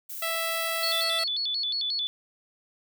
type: noise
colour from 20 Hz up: violet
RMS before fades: -37 dBFS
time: 0.09-1.04 s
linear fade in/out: 10 ms
type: tone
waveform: 10% pulse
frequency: 659.3 Hz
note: E5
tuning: in tune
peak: -19 dBFS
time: 0.22-1.24 s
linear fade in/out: 5 ms
type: tone with vibrato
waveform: sine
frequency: 3900 Hz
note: B7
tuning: 23 cents flat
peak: -26 dBFS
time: 0.83-2.07 s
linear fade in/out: 0 ms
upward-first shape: square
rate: 5.6 Hz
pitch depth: 200 cents each way
effects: none